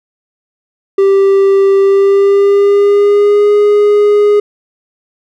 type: tone with pitch glide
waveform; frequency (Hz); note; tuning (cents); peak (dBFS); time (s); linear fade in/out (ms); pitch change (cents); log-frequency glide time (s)
triangle; 392 to 413.9; G4 to G#4; 0 to -6; -3; 0.98-4.4; 5; +94; 1.8-3.52
effects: none